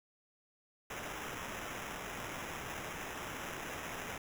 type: noise with sample-and-hold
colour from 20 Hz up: violet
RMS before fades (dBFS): -43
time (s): 0.9-4.18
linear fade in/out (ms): 5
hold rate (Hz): 4410
effects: none